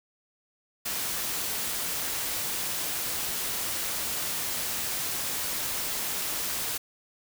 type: noise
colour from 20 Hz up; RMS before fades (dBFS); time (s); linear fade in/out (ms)
white; -31; 0.85-6.78; 10
effects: none